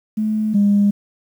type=tone pair in turn; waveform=sine; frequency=215.4 / 203.3 Hz; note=A3 / G#3; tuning=-37 / -37 cents; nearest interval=minor second; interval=100 cents; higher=first; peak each=-16 / -10 dBFS; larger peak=second; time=0.17-0.54 / 0.54-0.91 s; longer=neither; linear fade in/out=10 ms; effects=tanh soft clip ceiling -7 dBFS + 8-bit

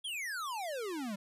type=exponential sweep; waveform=square; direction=down; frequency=3400 to 190.6 Hz; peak=-37 dBFS; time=0.04-1.16 s; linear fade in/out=10 ms; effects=resampled to 32000 Hz

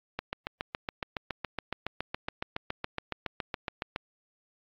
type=click train; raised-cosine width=0.3 ms; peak=-15 dBFS; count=28; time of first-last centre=0.19-3.961 s; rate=7.16 Hz; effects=low-pass 4000 Hz 12 dB/octave + AAC 64 kbps

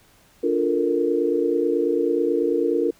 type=chord; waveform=sine; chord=Bb major seventh; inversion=first; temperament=just; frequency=291.4 / 349.6 / 437 / 466.2 Hz; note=D4 / F4 / A4 / Bb4; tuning=-13 / +2 / -12 / 0 cents; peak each=-25 / -23 / -27 / -22 dBFS; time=0.43-2.91 s; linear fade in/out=10 ms; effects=pink hiss -56 dBFS RMS until 2.99 s

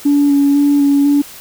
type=tone with vibrato; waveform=sine; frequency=284.5 Hz; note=C#4; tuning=45 cents sharp; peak=-7 dBFS; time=0.05-1.22 s; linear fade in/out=10 ms; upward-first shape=square; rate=2 Hz; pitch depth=14 cents each way; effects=tanh soft clip ceiling -4 dBFS + white hiss -35 dBFS RMS until 1.4 s

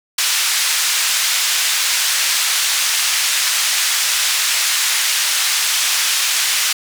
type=band-pass noise; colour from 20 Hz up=white; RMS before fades=-17 dBFS; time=0.18-6.73 s; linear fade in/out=5 ms; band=1500 to 7400 Hz; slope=12 dB/octave; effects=none

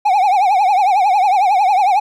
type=tone with vibrato; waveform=triangle; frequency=784 Hz; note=G5; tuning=in tune; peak=-8 dBFS; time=0.05-2 s; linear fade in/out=10 ms; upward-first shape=triangle; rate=11 Hz; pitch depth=170 cents each way; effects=none

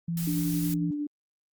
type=tone; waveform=sine; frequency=168.3 Hz; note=E3; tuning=36 cents sharp; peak=-27 dBFS; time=0.08-0.91 s; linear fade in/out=5 ms
type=noise; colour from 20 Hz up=blue; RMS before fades=-37 dBFS; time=0.17-0.74 s; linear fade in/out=2 ms
type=tone with tremolo; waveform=sine; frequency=293.7 Hz; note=D4; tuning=in tune; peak=-27 dBFS; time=0.27-1.07 s; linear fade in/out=5 ms; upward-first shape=sine; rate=11 Hz; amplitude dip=30%
effects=Opus 48 kbps

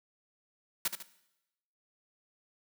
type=noise with echo; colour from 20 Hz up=white; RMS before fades=-30 dBFS; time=0.85-0.88 s; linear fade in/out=5 ms; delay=74 ms; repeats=2; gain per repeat=-7 dB; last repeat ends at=1.028 s; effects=noise-tail reverb RT60 0.9 s tail -17 dB re dry + high-pass 200 Hz 12 dB/octave

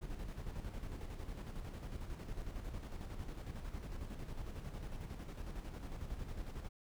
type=noise with tremolo; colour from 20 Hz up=brown; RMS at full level=-43 dBFS; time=0.01-6.69 s; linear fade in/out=20 ms; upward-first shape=square; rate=11 Hz; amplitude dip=45%; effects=none

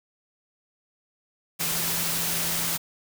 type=tone in noise; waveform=sine; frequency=167.3 Hz; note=E3; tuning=26 cents sharp; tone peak=-37 dBFS; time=1.59-2.78 s; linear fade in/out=20 ms; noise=white; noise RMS=-27 dBFS; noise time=1.59-2.78 s; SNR=-13 dB; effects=none

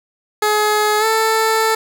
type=tone with pitch glide; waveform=15% pulse; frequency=423.2 to 443 Hz; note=G#4 to A4; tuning=+33 to +12 cents; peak=-7 dBFS; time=0.42-1.75 s; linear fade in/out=5 ms; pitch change=+79 cents; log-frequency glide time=0.99-1.05 s; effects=none

